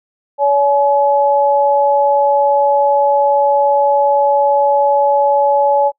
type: tone pair together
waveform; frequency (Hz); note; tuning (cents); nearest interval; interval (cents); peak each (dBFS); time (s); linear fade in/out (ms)
sine; 567 / 849.5; C#5 / G#5; +39 / +39; perfect fifth; 700; -12; 0.38-5.92; 50
effects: noise-tail reverb RT60 0.1 s tail -25 dB re dry